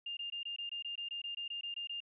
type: tone bursts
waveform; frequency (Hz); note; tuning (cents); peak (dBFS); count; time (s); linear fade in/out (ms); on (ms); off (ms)
sine; 2808; F7; +9; -38; 15; 0.06-2.004; 5; 110; 21
effects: none